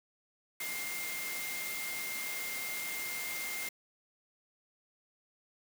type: tone in noise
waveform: sine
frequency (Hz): 2111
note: C7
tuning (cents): +15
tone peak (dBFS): -39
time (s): 0.6-3.69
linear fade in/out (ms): 5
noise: white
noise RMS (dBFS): -40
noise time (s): 0.6-3.69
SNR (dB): -2
effects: high-pass 150 Hz 12 dB/octave